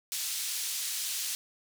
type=band-pass noise; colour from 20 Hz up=pink; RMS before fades=-34 dBFS; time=0.12-1.35 s; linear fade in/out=0 ms; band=4200 to 15000 Hz; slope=12 dB/octave; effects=none